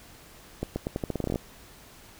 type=accelerating click train; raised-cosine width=2 ms; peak=-15 dBFS; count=14; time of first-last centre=0.63-1.358 s; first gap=130 ms; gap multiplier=0.84; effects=pink hiss -51 dBFS RMS until 2.19 s